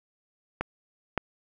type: clicks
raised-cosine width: 0.5 ms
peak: -13 / -10 dBFS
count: 2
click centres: 0.61 / 1.177 s
effects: none